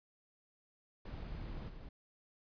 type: noise with level steps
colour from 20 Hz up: brown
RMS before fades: -44 / -50 dBFS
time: 1.05-1.89 s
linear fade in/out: 5 ms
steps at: 1.68 s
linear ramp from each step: 20 ms
effects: resampled to 11025 Hz